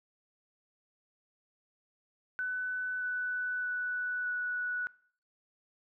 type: tone with pitch steps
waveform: sine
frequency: 1500 / 1491.4 / 1482.8 / 1474.2 Hz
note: F#6 / F#6 / F#6 / F#6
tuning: +23 / +13 / +3 / -7 cents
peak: -31 dBFS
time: 2.39-4.87 s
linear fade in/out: 0 ms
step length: 620 ms
effects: noise-tail reverb RT60 0.5 s tail -21 dB re dry